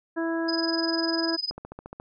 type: harmonic tone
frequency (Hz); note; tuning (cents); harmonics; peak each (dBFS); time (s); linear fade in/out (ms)
330; E4; +2; 1 / 2 / 3 / 4 / 5; -26 / -33 / -37 / -41 / -35; 0.16-1.37; 20
type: tone with tremolo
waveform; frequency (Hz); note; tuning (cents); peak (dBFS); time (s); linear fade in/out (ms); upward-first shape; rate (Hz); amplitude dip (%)
sine; 5000; D#8; +8; -24; 0.48-1.51; 10; sine; 20; 95
type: click train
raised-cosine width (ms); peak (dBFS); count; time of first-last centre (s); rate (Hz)
1; -24; 8; 1.51-2; 14.3
effects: none